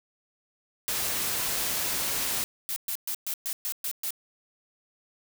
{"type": "noise", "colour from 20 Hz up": "white", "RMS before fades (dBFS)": -29, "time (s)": [0.88, 2.44], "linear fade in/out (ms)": 0}
{"type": "noise bursts", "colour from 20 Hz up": "blue", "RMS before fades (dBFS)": -31, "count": 8, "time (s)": [2.69, 4.106], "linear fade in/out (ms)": 0, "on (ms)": 72, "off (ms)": 120}
{"effects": []}